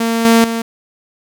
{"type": "tone with level steps", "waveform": "sawtooth", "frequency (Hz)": 228.8, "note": "A#3", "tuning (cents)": -32, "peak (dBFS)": [-10, -3, -13], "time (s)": [0, 0.62], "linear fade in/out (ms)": 5, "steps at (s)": [0.25, 0.44], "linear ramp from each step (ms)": 2, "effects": []}